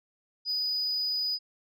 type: tone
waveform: sine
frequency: 4964 Hz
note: D#8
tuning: 5 cents flat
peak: -25 dBFS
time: 0.45-1.39 s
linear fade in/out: 50 ms
effects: tanh soft clip ceiling -25 dBFS